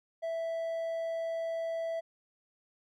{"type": "tone", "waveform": "triangle", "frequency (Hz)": 659.3, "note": "E5", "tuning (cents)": 0, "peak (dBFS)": -30, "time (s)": [0.22, 2.01], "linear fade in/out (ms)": 20, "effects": []}